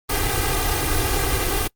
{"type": "noise with comb filter", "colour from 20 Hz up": "pink", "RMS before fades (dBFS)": -21, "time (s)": [0.09, 1.68], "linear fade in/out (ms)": 10, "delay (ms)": 2.5, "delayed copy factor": 1, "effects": ["noise-tail reverb RT60 0.1 s tail -26 dB re dry", "Opus 32 kbps"]}